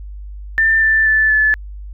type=tone with pitch steps; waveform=sine; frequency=1787 / 1768.5 / 1750.2 / 1732.1 Hz; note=A6 / A6 / A6 / A6; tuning=+26 / +8 / -10 / -28 cents; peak=-10 dBFS; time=0.58-1.54 s; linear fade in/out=0 ms; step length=240 ms; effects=added 50 Hz sine -28 dBFS peak until 1.93 s